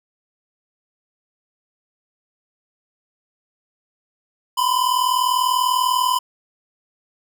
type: tone pair together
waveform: square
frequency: 987.8 / 1027.9 Hz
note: B5 / C6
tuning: 0 / -31 cents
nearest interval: minor second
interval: 69 cents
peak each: -20 dBFS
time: 4.57-6.19 s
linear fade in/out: 10 ms
effects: none